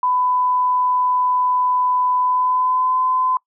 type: tone with pitch glide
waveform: sine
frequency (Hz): 1000 to 1019.8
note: B5 to C6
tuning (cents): +21 to -45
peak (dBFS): -15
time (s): 0.03-3.37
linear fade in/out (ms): 2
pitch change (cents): +34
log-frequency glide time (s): 2.19-2.99
effects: noise-tail reverb RT60 0.1 s tail -24 dB re dry